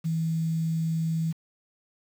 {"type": "tone with quantisation", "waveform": "sine", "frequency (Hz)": 162.3, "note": "E3", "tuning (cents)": -27, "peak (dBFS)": -24, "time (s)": [0.04, 1.33], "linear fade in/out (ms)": 20, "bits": 8, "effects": []}